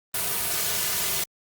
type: noise with comb filter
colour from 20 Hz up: white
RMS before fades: -26 dBFS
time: 0.14-1.24 s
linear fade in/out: 5 ms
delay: 3.7 ms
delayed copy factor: -0.9
effects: Opus 32 kbps